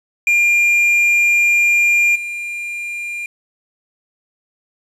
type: tone with level steps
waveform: triangle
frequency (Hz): 2400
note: D7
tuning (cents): +37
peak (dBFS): -9 / -21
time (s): 0.27-3.26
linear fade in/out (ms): 2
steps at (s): 2.15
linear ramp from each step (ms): 10
effects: resampled to 32000 Hz + 7-bit